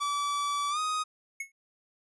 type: tone with pitch glide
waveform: 45% pulse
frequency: 1153 to 1250.1 Hz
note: D6 to D#6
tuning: -32 to +8 cents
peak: -28 dBFS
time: 0-1.04 s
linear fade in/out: 20 ms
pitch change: +140 cents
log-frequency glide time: 0.7-0.79 s
type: tone with exponential decay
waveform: square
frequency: 2190 Hz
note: C#7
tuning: 22 cents flat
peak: -31 dBFS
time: 1.4-1.52 s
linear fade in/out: 5 ms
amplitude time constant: 24 ms
effects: resampled to 24000 Hz